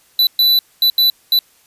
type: tone bursts at uneven times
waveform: square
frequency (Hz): 3978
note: B7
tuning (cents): +12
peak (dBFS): -10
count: 5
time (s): 0.19-0.27 / 0.39-0.59 / 0.82-0.9 / 0.98-1.1 / 1.32-1.39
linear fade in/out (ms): 2
effects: white hiss -53 dBFS RMS until 1.66 s + resampled to 32000 Hz